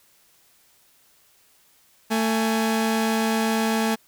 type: tone pair together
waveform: sawtooth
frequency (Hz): 223.1 / 834.1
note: A3 / G#5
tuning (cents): +24 / +7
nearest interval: octave + major seventh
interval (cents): 2283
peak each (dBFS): -17 / -24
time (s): 2.1-3.96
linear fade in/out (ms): 20
effects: white hiss -59 dBFS RMS until 4.07 s